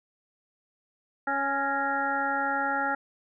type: harmonic tone with a mistuned harmonic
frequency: 277.2 Hz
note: C#4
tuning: in tune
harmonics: 1 / 2 / 3 / 5 / 6 / 7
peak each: -36 / -36 / -29 / -29 / -35 / -37 dBFS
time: 1.27-2.95 s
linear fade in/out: 5 ms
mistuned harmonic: 7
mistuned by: -61 cents
effects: none